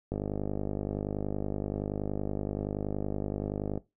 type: click train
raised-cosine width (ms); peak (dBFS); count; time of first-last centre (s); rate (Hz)
2; -19; 186; 0.12-3.776; 50.6
effects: noise-tail reverb RT60 0.2 s tail -18 dB re dry